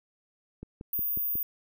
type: click train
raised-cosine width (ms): 3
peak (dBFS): -27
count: 5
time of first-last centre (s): 0.63-1.355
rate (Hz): 5.52
type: tone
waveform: sine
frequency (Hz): 14917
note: A#9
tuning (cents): 0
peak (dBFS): -27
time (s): 0.93-1.43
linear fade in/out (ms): 2
effects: none